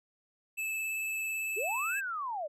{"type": "tone with vibrato", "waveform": "square", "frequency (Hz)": 2618, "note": "E7", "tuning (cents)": -13, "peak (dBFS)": -33, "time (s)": [0.57, 2.01], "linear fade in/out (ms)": 20, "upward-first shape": "triangle", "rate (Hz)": 18, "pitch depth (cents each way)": 16}
{"type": "linear two-way sweep", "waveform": "sine", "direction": "up then down", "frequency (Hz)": [356, 1661.2, 557], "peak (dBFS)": -33, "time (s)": [1.56, 2.48], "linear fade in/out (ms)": 20, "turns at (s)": 1.98}
{"effects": []}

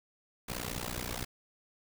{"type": "noise with amplitude modulation", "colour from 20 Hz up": "pink", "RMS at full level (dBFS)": -34, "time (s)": [0.48, 1.25], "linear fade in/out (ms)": 10, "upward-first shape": "sine", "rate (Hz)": 60.6, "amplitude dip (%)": 95, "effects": []}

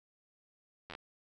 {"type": "slowing click train", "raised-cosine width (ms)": 0.3, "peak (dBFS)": -28, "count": 5, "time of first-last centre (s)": [0.9, 0.951], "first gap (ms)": 11, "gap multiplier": 1.1, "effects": []}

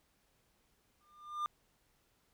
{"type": "tone with exponential growth", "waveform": "triangle", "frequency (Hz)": 1201, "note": "D6", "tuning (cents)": 38, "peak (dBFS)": -29, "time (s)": [1.01, 1.46], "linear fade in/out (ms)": 0, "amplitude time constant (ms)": 96, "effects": ["pink hiss -74 dBFS RMS until 2.33 s"]}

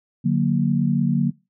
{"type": "chord", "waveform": "sine", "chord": "D augmented", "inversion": "none", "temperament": "equal with one note detuned", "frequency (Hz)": [146.83, 182.77, 233.1], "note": ["D3", "F#3", "A#3"], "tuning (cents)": [0, -21, 0], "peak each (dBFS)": -21, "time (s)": [0.24, 1.31], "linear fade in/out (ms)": 20, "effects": ["noise-tail reverb RT60 0.3 s tail -25 dB re dry"]}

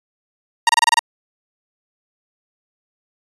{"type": "tone bursts", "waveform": "sawtooth", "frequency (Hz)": 932.3, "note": "A#5", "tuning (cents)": 0, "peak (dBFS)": -6, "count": 7, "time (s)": [0.67, 0.992], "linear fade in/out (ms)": 2, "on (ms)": 22, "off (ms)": 28, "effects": ["resampled to 24000 Hz"]}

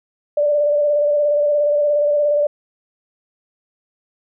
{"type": "tone with vibrato", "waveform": "sine", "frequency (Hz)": 587.3, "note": "D5", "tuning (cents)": 0, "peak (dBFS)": -13, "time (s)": [0.37, 2.47], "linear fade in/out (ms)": 5, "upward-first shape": "square", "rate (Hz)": 17, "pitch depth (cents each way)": 23, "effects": []}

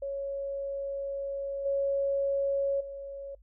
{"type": "tone with level steps", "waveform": "sine", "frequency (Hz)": 554.4, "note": "C#5", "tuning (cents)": 0, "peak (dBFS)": [-31, -25, -37], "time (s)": [0.02, 3.35], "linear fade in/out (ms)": 5, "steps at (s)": [1.65, 2.8], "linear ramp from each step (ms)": 10, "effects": ["noise-tail reverb RT60 0.1 s tail -24 dB re dry", "added 50 Hz sine -55 dBFS peak until 3.42 s"]}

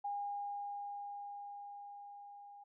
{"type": "tone with level ramp", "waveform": "sine", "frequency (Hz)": 812, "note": "G#5", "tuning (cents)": -39, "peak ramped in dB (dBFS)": [-36, -52], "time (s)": [0.04, 2.64], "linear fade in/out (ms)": 10, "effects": []}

